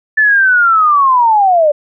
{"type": "linear sweep", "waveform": "sine", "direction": "down", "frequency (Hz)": [1760, 573], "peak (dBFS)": -6, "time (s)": [0.17, 1.72], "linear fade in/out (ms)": 10, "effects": []}